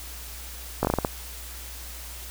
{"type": "slowing click train", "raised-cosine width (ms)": 1, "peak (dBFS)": -8, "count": 7, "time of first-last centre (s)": [0.83, 1.048], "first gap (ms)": 18, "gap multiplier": 1.28, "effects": ["added 60 Hz sine -40 dBFS peak until 2.3 s", "white hiss -41 dBFS RMS until 2.3 s"]}